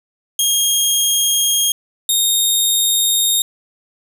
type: tone pair in turn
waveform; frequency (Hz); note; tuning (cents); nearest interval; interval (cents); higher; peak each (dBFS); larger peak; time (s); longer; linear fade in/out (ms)
15% pulse; 3246 / 3700; G#7 / A#7; -40 / -14; major second; 226; second; -6; neither; 0.39-1.72 / 2.09-3.42; neither; 2
effects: none